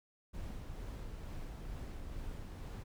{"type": "noise with tremolo", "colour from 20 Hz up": "brown", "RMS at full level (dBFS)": -43, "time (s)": [0.33, 2.84], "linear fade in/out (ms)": 20, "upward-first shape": "sine", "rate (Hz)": 2.2, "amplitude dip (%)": 25, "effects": []}